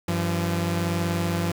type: tone pair together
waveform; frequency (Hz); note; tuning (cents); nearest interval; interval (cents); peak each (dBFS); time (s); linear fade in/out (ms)
sawtooth; 95.7 / 170.52; G2 / F3; -41 / -41; minor seventh; 1000; -23 / -21; 0.08-1.52; 5
effects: 7-bit